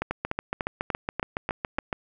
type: two click trains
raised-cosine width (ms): 0.5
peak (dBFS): -12 / -12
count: 14 / 7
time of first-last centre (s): 0.11-1.928 / 0.02-1.785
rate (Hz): 7.15 / 3.4
effects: none